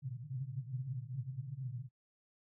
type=band-pass noise; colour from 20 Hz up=white; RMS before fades=-42 dBFS; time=0.02-1.89 s; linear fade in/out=50 ms; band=120 to 140 Hz; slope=96 dB/octave; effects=noise-tail reverb RT60 0.1 s tail -20 dB re dry